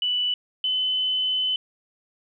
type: tone pair in turn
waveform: sine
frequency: 2969 / 3028 Hz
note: F#7 / F#7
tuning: +5 / +39 cents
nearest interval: unison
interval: 34 cents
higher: second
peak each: -21 dBFS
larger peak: neither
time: 0.02-0.34 / 0.64-1.56 s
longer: second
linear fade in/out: 2 ms
effects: none